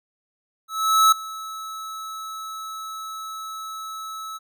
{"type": "tone with ADSR envelope", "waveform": "square", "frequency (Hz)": 1300, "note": "E6", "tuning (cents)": -24, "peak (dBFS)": -12, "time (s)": [0.68, 4.39], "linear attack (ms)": 440, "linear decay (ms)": 6, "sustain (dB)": -20, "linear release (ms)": 28, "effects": []}